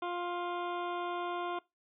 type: harmonic tone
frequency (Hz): 351.2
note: F4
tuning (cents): +10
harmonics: 1 / 2 / 3 / 4 / 6 / 7 / 8 / 9 / 10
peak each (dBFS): -38 / -39 / -39 / -45 / -54 / -52 / -57 / -53 / -54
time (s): 0.02-1.59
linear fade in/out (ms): 5
effects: noise-tail reverb RT60 0.2 s tail -21 dB re dry